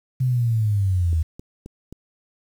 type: linear sweep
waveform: sine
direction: down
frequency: 130.81 to 77.78 Hz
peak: -17 dBFS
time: 0.2-1.23 s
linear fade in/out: 10 ms
type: click train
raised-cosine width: 3 ms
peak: -24 dBFS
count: 4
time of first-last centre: 1.13-1.926 s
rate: 3.77 Hz
effects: 8-bit